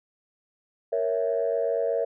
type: chord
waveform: sine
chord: A# diminished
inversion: none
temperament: equal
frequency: 466.2 / 554.4 / 659.3 Hz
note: A#4 / C#5 / E5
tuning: 0 / 0 / 0 cents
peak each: -26 / -27 / -27 dBFS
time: 0.92-2.05 s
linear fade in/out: 10 ms
effects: tanh soft clip ceiling -15 dBFS